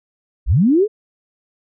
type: linear sweep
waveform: sine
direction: up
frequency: 33.06 to 447.6 Hz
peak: -10 dBFS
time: 0.46-0.88 s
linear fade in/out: 50 ms
effects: none